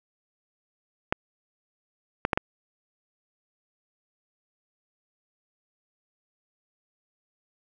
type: clicks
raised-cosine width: 0.5 ms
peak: -7 dBFS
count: 4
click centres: 1.125 / 2.251 / 2.332 / 2.375 s
effects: none